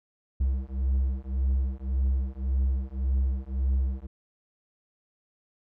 triangle beating tone pair, 65 / 66.8 Hz, C2 / C2, -11 / +36 cents, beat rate 1.8 Hz, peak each -25 dBFS, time 0.4-4.07 s, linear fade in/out 10 ms, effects none

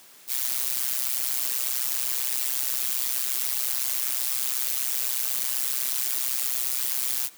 blue noise with amplitude modulation, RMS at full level -23 dBFS, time 0.27-7.3 s, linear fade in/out 50 ms, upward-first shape sine, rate 128 Hz, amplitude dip 95%, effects white hiss -51 dBFS RMS until 7.37 s + high-pass 150 Hz 12 dB/octave

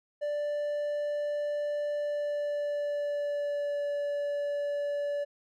triangle tone with pitch glide, 587.3 to 576.9 Hz, D5 to D5, 0 to -31 cents, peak -27 dBFS, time 0.21-5.25 s, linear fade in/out 20 ms, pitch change -31 cents, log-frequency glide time 1.96-3.85 s, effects none

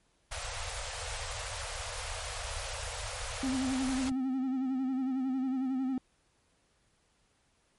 pink band-stop noise, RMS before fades -38 dBFS, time 0.31-4.1 s, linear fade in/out 10 ms, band 110 to 470 Hz, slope 96 dB/octave
triangle tone with vibrato, 261.6 Hz, C4, in tune, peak -27 dBFS, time 3.43-5.98 s, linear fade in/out 2 ms, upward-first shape sine, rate 11 Hz, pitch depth 54 cents each way
click, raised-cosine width 5 ms, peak -32 dBFS, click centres 4.117 s
effects pink hiss -71 dBFS RMS until 7.78 s + MP3 48 kbps

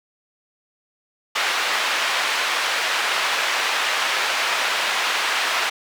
white band-pass noise, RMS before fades -22 dBFS, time 1.35-5.7 s, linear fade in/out 10 ms, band 740 to 2800 Hz, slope 12 dB/octave, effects none

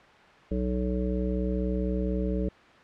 harmonic tone, 62.1 Hz, B1, 10 cents sharp, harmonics 1 / 3 / 5 / 7 / 9, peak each -29 / -30 / -34 / -34 / -37 dBFS, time 0.51-2.49 s, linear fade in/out 5 ms, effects white hiss -52 dBFS RMS until 2.83 s + low-pass 2000 Hz 12 dB/octave

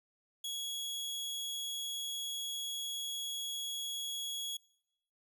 sawtooth tone, 3339 Hz, G#7, 9 cents sharp, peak -34 dBFS, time 0.44-4.57 s, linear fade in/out 5 ms, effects noise-tail reverb RT60 0.9 s tail -25 dB re dry

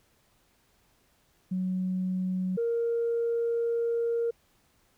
sine tone pair in turn, 185 / 466.2 Hz, F#3 / A#4, 0 / 0 cents, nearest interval octave + major third, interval 1600 cents, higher second, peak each -26 / -24 dBFS, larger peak second, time 1.51-2.57 / 2.57-4.31 s, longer second, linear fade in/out 10 ms, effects tanh soft clip ceiling -21 dBFS + pink hiss -67 dBFS RMS until 4.97 s

